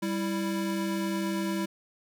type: tone pair together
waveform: square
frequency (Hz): 196 / 329.6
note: G3 / E4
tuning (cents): 0 / 0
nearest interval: major sixth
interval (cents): 900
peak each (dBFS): -31 / -32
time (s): 0.02-1.66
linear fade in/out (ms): 10
effects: none